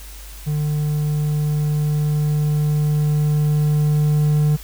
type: tone with level ramp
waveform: triangle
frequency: 150 Hz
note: D3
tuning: 37 cents sharp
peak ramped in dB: -16 to -11 dBFS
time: 0.46-4.57 s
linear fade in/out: 20 ms
effects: added 50 Hz sine -35 dBFS peak until 4.63 s + white hiss -41 dBFS RMS until 4.63 s